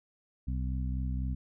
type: harmonic tone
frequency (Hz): 64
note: C2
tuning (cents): -38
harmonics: 1 / 2 / 3 / 4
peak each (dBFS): -31 / -37 / -41 / -43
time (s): 0.47-1.35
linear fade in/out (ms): 10
effects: none